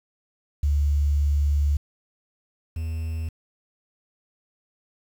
sine / triangle tone pair in turn, 72.4 / 81.27 Hz, D2 / E2, -24 / -24 cents, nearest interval major second, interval 200 cents, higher second, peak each -18 / -24 dBFS, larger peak first, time 0.63-1.77 / 2.76-3.29 s, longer first, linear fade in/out 5 ms, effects 8-bit

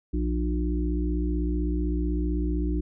harmonic tone with a mistuned harmonic, 59.4 Hz, A#1, 33 cents sharp, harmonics 1 / 3 / 5 / 6, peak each -25 / -33 / -30 / -35 dBFS, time 0.13-2.81 s, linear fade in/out 10 ms, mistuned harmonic 5, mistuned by +21 cents, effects none

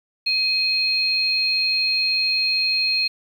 sine tone pair together, 2516 / 4231 Hz, D#7 / C8, +19 / +19 cents, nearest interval major sixth, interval 900 cents, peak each -23 / -19 dBFS, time 0.26-3.08 s, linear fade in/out 10 ms, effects 8-bit

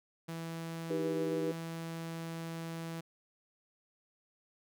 sawtooth tone, 164.9 Hz, E3, 1 cent sharp, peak -35 dBFS, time 0.28-3.01 s, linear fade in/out 10 ms
sine chord, Eb augmented, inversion none, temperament equal with one note detuned, 311.1 / 392 / 487.4 Hz, Eb4 / G4 / B4, 0 / 0 / -23 cents, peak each -36 / -38 / -35 dBFS, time 0.9-1.52 s, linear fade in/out 5 ms
effects none

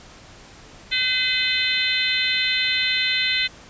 harmonic tone, 510 Hz, C5, 44 cents flat, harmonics 3 / 4 / 5 / 6 / 7 / 8, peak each -30 / -24 / -27 / -27 / -25 / -26 dBFS, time 0.91-3.48 s, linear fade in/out 20 ms, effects pink hiss -45 dBFS RMS until 3.69 s + resampled to 16000 Hz

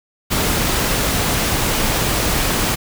pink noise, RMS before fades -18 dBFS, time 0.3-2.76 s, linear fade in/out 20 ms, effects none

